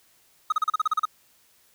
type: tone bursts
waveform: triangle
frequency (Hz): 1262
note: D#6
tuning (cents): +24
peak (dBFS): -17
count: 10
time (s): 0.5-1.054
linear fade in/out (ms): 5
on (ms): 23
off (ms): 36
effects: white hiss -61 dBFS RMS until 1.74 s